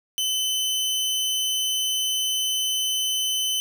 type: tone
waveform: sawtooth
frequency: 3040 Hz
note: F#7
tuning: 46 cents sharp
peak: -19 dBFS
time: 0.18-3.6 s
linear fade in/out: 0 ms
effects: none